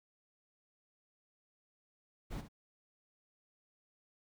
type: noise with echo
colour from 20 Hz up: brown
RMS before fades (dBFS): -41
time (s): 2.3-2.42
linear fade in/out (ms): 20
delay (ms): 66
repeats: 1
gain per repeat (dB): -10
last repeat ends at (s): 2.486
effects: none